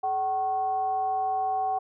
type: tone with frequency modulation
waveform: sine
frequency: 760 Hz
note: F#5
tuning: 46 cents sharp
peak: -24 dBFS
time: 0.03-1.79 s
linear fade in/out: 10 ms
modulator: 334 Hz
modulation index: 0.38
effects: none